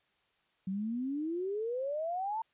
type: exponential sweep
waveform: sine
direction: up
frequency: 184.6 to 916 Hz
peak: -32 dBFS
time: 0.67-2.42 s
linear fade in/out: 5 ms
effects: white hiss -73 dBFS RMS until 2.53 s + resampled to 8000 Hz